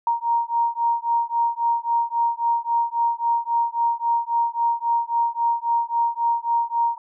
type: beating tone pair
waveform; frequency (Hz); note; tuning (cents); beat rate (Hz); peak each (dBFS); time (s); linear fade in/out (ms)
sine; 933 / 936.7; A#5 / A#5; +1 / +8; 3.7; -22; 0.07-6.98; 2
effects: none

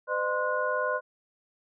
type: tone cluster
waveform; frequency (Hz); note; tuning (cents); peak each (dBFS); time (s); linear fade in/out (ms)
sine; 508 / 607 / 1044 / 1457; B4 / D#5 / C6 / F#6; +49 / -43 / -4 / -27; -31; 0.07-1.01; 50
effects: none

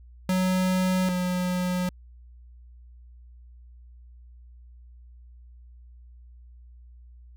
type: tone pair in turn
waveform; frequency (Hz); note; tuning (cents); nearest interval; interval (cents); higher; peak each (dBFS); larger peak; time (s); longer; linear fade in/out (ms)
square; 185 / 180.88; F#3 / F#3; 0 / -39; unison; 39; first; -22 / -25; first; 0.29-1.09 / 1.09-1.89; neither; 2
effects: added 60 Hz sine -46 dBFS peak until 7.36 s

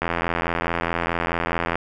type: click train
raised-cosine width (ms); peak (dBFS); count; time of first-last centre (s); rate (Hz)
0.5; -7; 148; 0.02-1.756; 84.7
effects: none

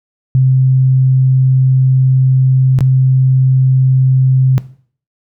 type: tone with dropouts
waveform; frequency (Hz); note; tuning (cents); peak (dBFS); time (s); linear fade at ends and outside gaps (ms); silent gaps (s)
sine; 130.81; C3; 0; -6; 0.35-4.58; 0; 2.788-2.807
effects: noise-tail reverb RT60 0.5 s tail -17 dB re dry

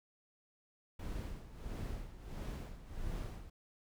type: noise with tremolo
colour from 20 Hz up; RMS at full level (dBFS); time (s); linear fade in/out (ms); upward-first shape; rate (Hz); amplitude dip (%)
brown; -40; 0.99-3.5; 5; sine; 1.5; 75
effects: none

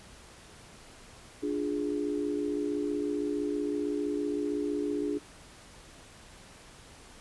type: chord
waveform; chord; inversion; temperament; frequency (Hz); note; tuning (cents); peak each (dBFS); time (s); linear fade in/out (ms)
sine; D diminished; none; equal; 293.7 / 349.2 / 415.3; D4 / F4 / Ab4; 0 / 0 / 0; -31 / -36 / -33; 1.42-5.19; 20
effects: pink hiss -52 dBFS RMS until 7.2 s + resampled to 24000 Hz

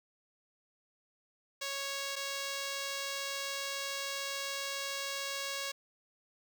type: tone pair in turn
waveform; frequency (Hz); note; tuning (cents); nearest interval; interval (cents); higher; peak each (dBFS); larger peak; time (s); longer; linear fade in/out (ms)
5% pulse; 553 / 553; C#5 / C#5; -4 / -4; unison; 0; neither; -24; neither; 1.61-2.16 / 2.16-5.72; second; 10
effects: none

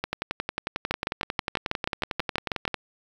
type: two click trains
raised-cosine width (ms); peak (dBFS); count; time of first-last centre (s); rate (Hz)
0.3; -11 / -9; 31 / 12; 0.04-2.743 / 0.91-2.678; 11.1 / 6.22
effects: 7-bit

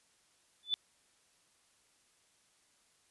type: tone with exponential growth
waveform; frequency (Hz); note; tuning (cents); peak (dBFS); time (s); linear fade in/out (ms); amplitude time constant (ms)
sine; 3495; A7; -12; -25; 0.63-0.74; 0; 23
effects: white hiss -70 dBFS RMS until 3.1 s + resampled to 24000 Hz

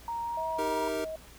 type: tone with pitch glide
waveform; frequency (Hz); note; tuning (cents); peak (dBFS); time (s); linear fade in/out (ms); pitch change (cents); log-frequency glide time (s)
sine; 932.3 to 951.9; A#5 to A#5; 0 to +36; -31; 0.08-0.88; 2; +36; 0.2-0.53
type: tone with vibrato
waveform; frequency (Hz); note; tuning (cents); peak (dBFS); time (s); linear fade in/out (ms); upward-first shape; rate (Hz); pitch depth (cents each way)
sine; 640; D#5; +49; -34; 0.37-1.16; 5; triangle; 2.4; 18
type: chord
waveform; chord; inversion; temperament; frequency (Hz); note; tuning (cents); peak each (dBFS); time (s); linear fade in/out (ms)
square; Eb major; none; equal; 311.1 / 392 / 466.2; Eb4 / G4 / Bb4; 0 / 0 / 0; -37 / -38 / -35; 0.58-1.05; 10
effects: added 58 Hz sine -53 dBFS peak until 1.38 s + pink hiss -53 dBFS RMS until 1.38 s

